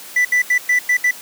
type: tone bursts at uneven times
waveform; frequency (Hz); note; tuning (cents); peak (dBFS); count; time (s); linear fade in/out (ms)
triangle; 1981; B6; +5; -10; 6; 0.16-0.25 / 0.32-0.42 / 0.5-0.58 / 0.69-0.79 / 0.89-0.97 / 1.04-1.11; 5
effects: white hiss -36 dBFS RMS until 1.21 s + high-pass 200 Hz 12 dB/octave